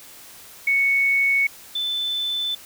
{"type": "tone pair in turn", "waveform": "sine", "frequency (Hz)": [2217, 3519], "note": ["C#7", "A7"], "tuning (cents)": [0, 0], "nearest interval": "minor sixth", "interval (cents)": 800, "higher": "second", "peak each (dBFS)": [-16, -22], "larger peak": "first", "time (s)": [[0.67, 1.47], [1.75, 2.55]], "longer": "neither", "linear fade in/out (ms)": 5, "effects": ["white hiss -44 dBFS RMS until 2.65 s"]}